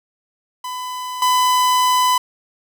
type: tone with level steps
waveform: 45% pulse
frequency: 1003 Hz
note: B5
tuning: 26 cents sharp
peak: -25 / -13 dBFS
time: 0.64-2.18 s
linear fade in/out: 5 ms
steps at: 1.22 s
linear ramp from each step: 2 ms
effects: none